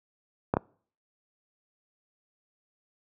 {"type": "clicks", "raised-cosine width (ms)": 1, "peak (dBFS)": -9, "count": 2, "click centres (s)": [0.539, 0.569], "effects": ["noise-tail reverb RT60 0.5 s tail -26 dB re dry", "high-pass 80 Hz 12 dB/octave"]}